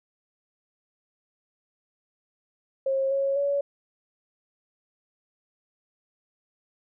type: tone with pitch steps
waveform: sine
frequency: 538 / 549 / 565 Hz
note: C5 / C#5 / C#5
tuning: +48 / -17 / +33 cents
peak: -22 dBFS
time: 2.86-3.61 s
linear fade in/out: 5 ms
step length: 250 ms
effects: none